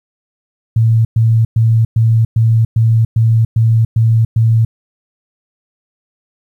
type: tone bursts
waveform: sine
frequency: 113.1 Hz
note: A2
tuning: 48 cents sharp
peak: -7 dBFS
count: 10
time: 0.76-4.65 s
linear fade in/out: 5 ms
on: 290 ms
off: 110 ms
effects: 8-bit